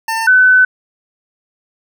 25% pulse / sine tone pair in turn, 899 / 1508.6 Hz, A5 / F#6, +37 / +33 cents, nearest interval major sixth, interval 896 cents, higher second, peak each -12 / -5 dBFS, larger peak second, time 0.08-0.27 / 0.27-0.65 s, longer second, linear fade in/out 5 ms, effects none

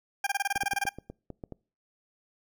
20% pulse tone bursts, 799 Hz, G5, 33 cents sharp, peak -20 dBFS, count 13, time 0.24-0.892 s, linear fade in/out 5 ms, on 28 ms, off 24 ms
clicks, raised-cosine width 2 ms, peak -26 dBFS, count 9, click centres 0.559 / 0.634 / 0.734 / 0.853 / 0.986 / 1.1 / 1.303 / 1.438 / 1.523 s
effects noise-tail reverb RT60 0.4 s tail -25 dB re dry

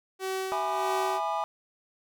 sawtooth tone with tremolo, 380 Hz, F#4, 46 cents sharp, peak -25 dBFS, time 0.19-1.21 s, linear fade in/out 50 ms, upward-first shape sine, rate 1.6 Hz, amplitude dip 65%
triangle chord, E dominant seventh, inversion none, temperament equal with one note detuned, 659.3 / 830.6 / 987.8 / 1204.9 Hz, E5 / G#5 / B5 / D6, 0 / 0 / 0 / +44 cents, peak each -32 / -29 / -32 / -32 dBFS, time 0.52-1.44 s, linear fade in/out 0 ms
effects none

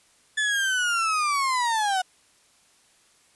35% pulse linear sweep, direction down, 1741 to 728 Hz, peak -20 dBFS, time 0.37-2.02 s, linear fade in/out 10 ms, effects white hiss -60 dBFS RMS until 3.35 s + resampled to 24000 Hz

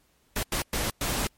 pink noise bursts at uneven times, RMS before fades -28 dBFS, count 4, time 0.36-0.43 / 0.52-0.62 / 0.73-0.9 / 1.01-1.27 s, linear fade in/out 2 ms, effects pink hiss -66 dBFS RMS until 1.37 s + MP3 64 kbps

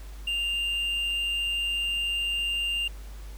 triangle tone with amplitude modulation, 2794 Hz, F7, in tune, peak -23 dBFS, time 0.27-2.88 s, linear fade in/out 5 ms, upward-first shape sine, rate 183 Hz, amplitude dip 25%, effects added 50 Hz sine -38 dBFS peak until 3.37 s + pink hiss -52 dBFS RMS until 3.37 s

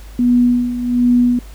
sine tone with tremolo, 244.2 Hz, B3, 19 cents flat, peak -8 dBFS, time 0.19-1.39 s, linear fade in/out 2 ms, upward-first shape sine, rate 1.3 Hz, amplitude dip 70%, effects added 51 Hz sine -32 dBFS peak until 1.54 s + pink hiss -44 dBFS RMS until 1.54 s

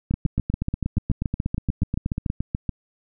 two click trains, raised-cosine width 5 ms, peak -11 / -11 dBFS, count 19 / 19, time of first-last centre 0.11-2.692 / 0.14-2.301 s, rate 6.97 / 8.33 Hz, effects none

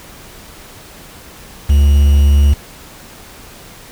triangle tone with quantisation, 71 Hz, C#2, 42 cents sharp, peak -4 dBFS, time 1.69-2.54 s, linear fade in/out 10 ms, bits 5, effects pink hiss -37 dBFS RMS until 3.91 s

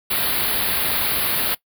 white band-stop noise, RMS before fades -21 dBFS, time 0.1-1.55 s, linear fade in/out 10 ms, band 4700 to 10000 Hz, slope 96 dB/octave, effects noise-tail reverb RT60 0.1 s tail -20 dB re dry

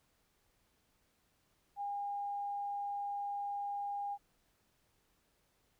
sine tone, 810 Hz, G#5, 43 cents flat, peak -36 dBFS, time 1.76-4.18 s, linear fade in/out 50 ms, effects pink hiss -75 dBFS RMS until 5.79 s

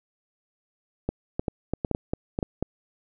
clicks, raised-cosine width 2 ms, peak -12 dBFS, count 11, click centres 1.09 / 1.395 / 1.482 / 1.736 / 1.848 / 1.913 / 1.949 / 2.135 / 2.389 / 2.428 / 2.626 s, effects none

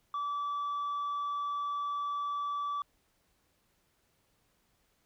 sine tone, 1155 Hz, D6, 29 cents flat, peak -29 dBFS, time 0.14-2.82 s, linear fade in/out 2 ms, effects tanh soft clip ceiling -31 dBFS + pink hiss -73 dBFS RMS until 5.05 s

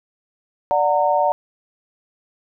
sine chord, D augmented, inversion none, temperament just, 587.3 / 734.2 / 917.7 Hz, D5 / F#5 / A#5, 0 / -14 / -27 cents, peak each -19 dBFS, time 0.71-1.32 s, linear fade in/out 0 ms, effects none

